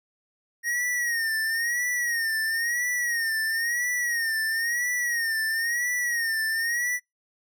square tone with vibrato, 1864.7 Hz, A#6, in tune, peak -25 dBFS, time 0.63-7 s, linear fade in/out 50 ms, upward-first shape sine, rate 0.99 Hz, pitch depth 90 cents each way, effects noise-tail reverb RT60 0.2 s tail -26 dB re dry

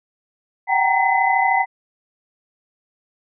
sine tone cluster, 754 / 787 / 930 / 2019 Hz, F#5 / G5 / A#5 / B6, +32 / +7 / -4 / +38 cents, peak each -20 dBFS, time 0.67-1.66 s, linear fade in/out 50 ms, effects none

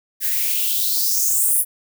violet noise with high-pass filter sweep, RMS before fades -19 dBFS, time 0.2-1.65 s, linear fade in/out 50 ms, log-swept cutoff 1600 to 11000 Hz, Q 4.4, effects none

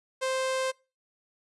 sawtooth tone, 523.3 Hz, C5, in tune, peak -23 dBFS, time 0.21-0.72 s, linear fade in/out 20 ms, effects noise-tail reverb RT60 0.3 s tail -24 dB re dry + resampled to 24000 Hz

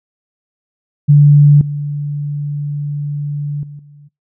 sine tone with level steps, 145.6 Hz, D3, 15 cents flat, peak -3 / -17 / -28 / -37 dBFS, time 1.08-4.09 s, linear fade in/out 20 ms, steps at 1.61 / 3.63 / 3.79 s, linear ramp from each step 2 ms, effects noise-tail reverb RT60 0.2 s tail -24 dB re dry

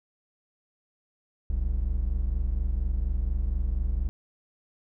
triangle tone pair together, 41.21 / 65.41 Hz, E1 / C2, 0 / 0 cents, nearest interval minor sixth, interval 800 cents, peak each -25 dBFS, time 1.5-4.09 s, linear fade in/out 0 ms, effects none

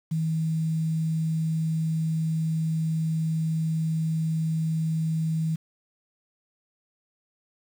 sine tone with quantisation, 160.2 Hz, E3, 49 cents flat, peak -23 dBFS, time 0.11-5.56 s, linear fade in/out 10 ms, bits 8, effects none

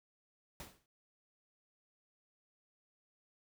pink noise with exponential decay, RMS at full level -45 dBFS, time 0.6-0.86 s, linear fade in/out 1 ms, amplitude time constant 56 ms, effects none

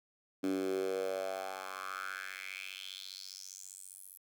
10% pulse tone with high-pass filter sweep, 94.9 Hz, F#2, 44 cents sharp, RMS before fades -40 dBFS, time 0.43-4.18 s, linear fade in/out 10 ms, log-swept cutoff 270 to 12000 Hz, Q 4.7, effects none

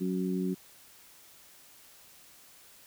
harmonic tone, 92.5 Hz, F#2, in tune, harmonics 2 / 3 / 4, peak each -30 / -35 / -35 dBFS, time 0-0.55 s, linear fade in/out 20 ms, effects white hiss -56 dBFS RMS until 2.86 s

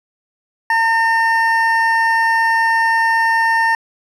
triangle tone pair together, 908 / 1817.3 Hz, A#5 / A#6, -46 / -45 cents, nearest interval octave, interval 1201 cents, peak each -13 dBFS, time 0.7-3.75 s, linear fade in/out 2 ms, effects resampled to 32000 Hz

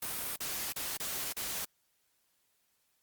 white noise with dropouts, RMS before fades -37 dBFS, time 0.02-1.65 s, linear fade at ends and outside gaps 5 ms, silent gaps 0.362-0.403 / 0.725-0.76 / 0.972-0.999 / 1.327-1.366 s, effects white hiss -75 dBFS RMS until 3.02 s + Opus 32 kbps

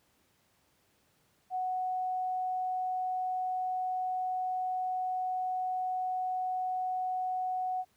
sine tone, 740 Hz, F#5, in tune, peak -30 dBFS, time 1.5-7.85 s, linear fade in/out 50 ms, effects pink hiss -70 dBFS RMS until 7.96 s + high-pass 80 Hz 12 dB/octave

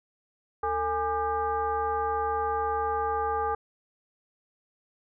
sine tone with frequency modulation, 824 Hz, G#5, 14 cents flat, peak -25 dBFS, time 0.63-3.55 s, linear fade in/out 5 ms, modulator 375 Hz, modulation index 1.2, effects none

